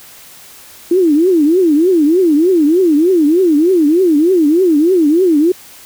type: tone with vibrato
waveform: sine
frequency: 331.6 Hz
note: E4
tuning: 10 cents sharp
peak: -7 dBFS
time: 0.91-5.52 s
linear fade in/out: 5 ms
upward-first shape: triangle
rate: 3.3 Hz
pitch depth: 280 cents each way
effects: white hiss -38 dBFS RMS until 5.85 s